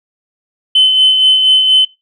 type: tone with tremolo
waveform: sine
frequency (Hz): 3048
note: G7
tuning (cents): -49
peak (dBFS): -3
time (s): 0.75-1.85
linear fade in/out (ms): 5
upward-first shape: sine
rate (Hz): 4.2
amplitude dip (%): 45
effects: noise-tail reverb RT60 0.2 s tail -18 dB re dry + tanh soft clip ceiling -1 dBFS